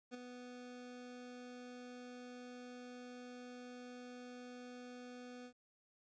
25% pulse tone with ADSR envelope, 247.4 Hz, B3, 3 cents sharp, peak -39 dBFS, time 0.11-5.53 s, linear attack 33 ms, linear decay 12 ms, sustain -7 dB, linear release 76 ms, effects resampled to 16000 Hz + 13-bit

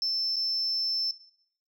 sine tone with dropouts, 5310 Hz, E8, 12 cents sharp, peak -24 dBFS, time 0.02-1.11 s, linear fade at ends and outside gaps 1 ms, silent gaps 0.359-0.365 s, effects noise-tail reverb RT60 0.7 s tail -20 dB re dry + tanh soft clip ceiling -22 dBFS

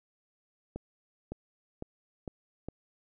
accelerating click train, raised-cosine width 2 ms, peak -24 dBFS, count 5, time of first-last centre 0.76-2.686 s, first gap 560 ms, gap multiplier 0.9, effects none

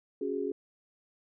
sine chord, C# suspended fourth, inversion none, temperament equal, 277.2 / 370 / 415.3 Hz, C#4 / F#4 / G#4, 0 / 0 / 0 cents, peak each -36 / -35 / -33 dBFS, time 0.21-0.52 s, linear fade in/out 5 ms, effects none

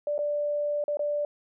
sine tone with dropouts, 587.3 Hz, D5, in tune, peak -25 dBFS, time 0.07-1.25 s, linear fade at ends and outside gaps 2 ms, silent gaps 0.18-0.189 / 0.84-0.88 / 0.971-0.993 s, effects none

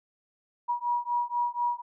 sine beating tone pair, 960 / 964.1 Hz, B5 / B5, -49 / -42 cents, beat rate 4.1 Hz, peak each -29 dBFS, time 0.68-1.82 s, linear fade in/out 20 ms, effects none

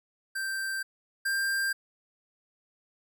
square tone pair in turn, 1568 / 1588.1 Hz, G6 / G6, 0 / +22 cents, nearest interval unison, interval 22 cents, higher second, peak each -31 / -27 dBFS, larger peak second, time 0.35-0.83 / 1.25-1.73 s, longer neither, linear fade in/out 10 ms, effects none

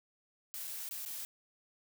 blue noise with dropouts, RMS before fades -42 dBFS, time 0.54-1.25 s, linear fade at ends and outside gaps 0 ms, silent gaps 0.672-0.676 / 0.89-0.91 / 1.051-1.06 s, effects none

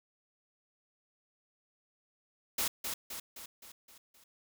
white noise with echo, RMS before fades -32 dBFS, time 2.58-2.68 s, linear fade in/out 5 ms, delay 260 ms, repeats 6, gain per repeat -5 dB, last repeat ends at 4.24 s, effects none

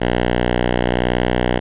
5% pulse tone with pitch glide, 60.5 to 61.42 Hz, B1 to B1, -35 to -9 cents, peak -4 dBFS, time 0-1.6 s, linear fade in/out 20 ms, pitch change +26 cents, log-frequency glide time 0.16-1.43 s, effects resampled to 8000 Hz

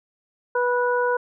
harmonic tone, 490.4 Hz, B4, 12 cents flat, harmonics 1 / 2 / 3, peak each -21 / -24 / -26 dBFS, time 0.55-1.17 s, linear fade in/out 5 ms, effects none

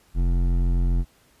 sine tone with hard clipping, 43.81 Hz, F1, 6 cents sharp, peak -20 dBFS, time 0.14-1.05 s, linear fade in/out 50 ms, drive 12 dB, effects pink hiss -59 dBFS RMS until 1.4 s + resampled to 32000 Hz

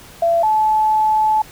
sine tone pair in turn, 675 / 864.4 Hz, E5 / A5, +41 / -31 cents, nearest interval major third, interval 428 cents, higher second, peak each -12 dBFS, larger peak neither, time 0.22-0.43 / 0.43-1.42 s, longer second, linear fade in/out 5 ms, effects pink hiss -41 dBFS RMS until 1.51 s

